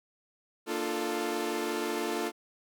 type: chord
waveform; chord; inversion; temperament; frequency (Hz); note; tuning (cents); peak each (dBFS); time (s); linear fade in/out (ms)
sawtooth; Bb major seventh; none; equal with one note detuned; 233.1 / 298.3 / 349.2 / 440; Bb3 / D4 / F4 / A4; 0 / +27 / 0 / 0; -35 / -33 / -30 / -31; 0.66-2.32; 50
effects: none